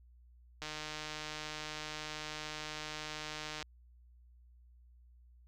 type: click train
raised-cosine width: 0.2 ms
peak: -24 dBFS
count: 461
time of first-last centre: 0.62-3.627 s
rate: 153 Hz
effects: added 60 Hz sine -58 dBFS peak until 5.47 s